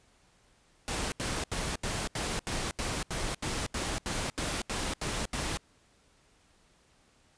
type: noise bursts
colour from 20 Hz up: pink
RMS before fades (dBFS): -33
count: 15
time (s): 0.88-5.572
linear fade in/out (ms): 0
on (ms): 240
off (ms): 78
effects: pink hiss -65 dBFS RMS until 7.37 s + resampled to 22050 Hz